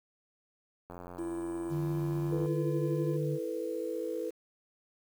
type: click train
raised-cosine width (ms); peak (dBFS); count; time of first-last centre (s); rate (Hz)
1; -31; 139; 0.9-2.459; 88.5
type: tone with pitch glide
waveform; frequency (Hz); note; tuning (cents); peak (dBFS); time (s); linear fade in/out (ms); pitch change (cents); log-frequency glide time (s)
triangle; 336.4 to 341.7; E4 to F4; +35 to -38; -32; 1.18-3.17; 10; +27; 1.66-2.43
type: tone with vibrato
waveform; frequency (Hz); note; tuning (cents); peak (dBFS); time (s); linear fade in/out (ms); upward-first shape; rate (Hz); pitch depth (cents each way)
sine; 149; D3; +25; -31; 1.69-3.39; 50; square; 1.6; 13
type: chord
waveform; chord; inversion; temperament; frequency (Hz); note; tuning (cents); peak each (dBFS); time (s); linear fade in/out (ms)
sine; E suspended fourth; none; just; 329.6 / 439.5 / 494.4; E4 / A4 / B4; 0 / -2 / +2; -38 / -37 / -36; 2.31-4.31; 20
effects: 9-bit